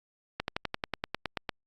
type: slowing click train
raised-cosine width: 0.3 ms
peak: -14 dBFS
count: 12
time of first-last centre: 0.4-1.492 s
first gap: 81 ms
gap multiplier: 1.04
effects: Opus 48 kbps